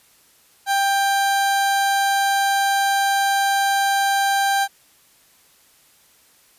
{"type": "tone", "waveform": "30% pulse", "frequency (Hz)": 790, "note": "G5", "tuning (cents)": 13, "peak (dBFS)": -14, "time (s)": [0.66, 4.68], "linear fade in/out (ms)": 50, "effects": ["white hiss -55 dBFS RMS until 6.58 s", "resampled to 32000 Hz"]}